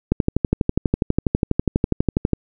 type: click train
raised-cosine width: 3 ms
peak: -3 dBFS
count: 28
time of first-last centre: 0.12-2.333 s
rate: 12.2 Hz
effects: none